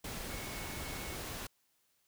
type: tone in noise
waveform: sine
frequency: 2203 Hz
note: C#7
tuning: 11 cents flat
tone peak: -50 dBFS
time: 0.29-1.16 s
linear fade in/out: 5 ms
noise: pink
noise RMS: -42 dBFS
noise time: 0.04-1.47 s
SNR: -11 dB
effects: white hiss -75 dBFS RMS until 2.07 s